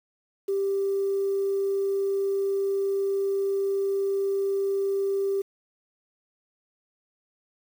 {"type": "tone", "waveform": "sine", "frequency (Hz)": 393.5, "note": "G4", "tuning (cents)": 7, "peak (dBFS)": -22, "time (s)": [0.48, 5.42], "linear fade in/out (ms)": 10, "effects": ["tanh soft clip ceiling -18 dBFS", "8-bit"]}